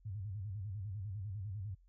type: tone with vibrato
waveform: sine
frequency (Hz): 100.2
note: G2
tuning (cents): +38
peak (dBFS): -39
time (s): 0.05-1.75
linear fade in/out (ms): 10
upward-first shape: square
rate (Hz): 10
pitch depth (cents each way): 130
effects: added 44 Hz sine -62 dBFS peak until 1.88 s